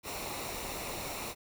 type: noise with comb filter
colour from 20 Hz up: pink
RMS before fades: -39 dBFS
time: 0.03-1.35 s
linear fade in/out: 50 ms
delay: 0.62 ms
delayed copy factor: -0.55
effects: none